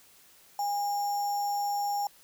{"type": "tone with sample-and-hold", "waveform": "sine", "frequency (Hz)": 815, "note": "G#5", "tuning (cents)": -33, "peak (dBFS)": -27, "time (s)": [0.59, 2.07], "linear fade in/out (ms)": 2, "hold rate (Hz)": 6300, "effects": ["white hiss -58 dBFS RMS until 2.23 s"]}